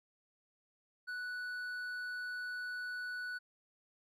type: tone with hard clipping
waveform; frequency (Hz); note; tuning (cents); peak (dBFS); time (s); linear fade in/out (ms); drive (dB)
sine; 1480; F#6; 0; -40; 1.07-3.39; 20; 5
effects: none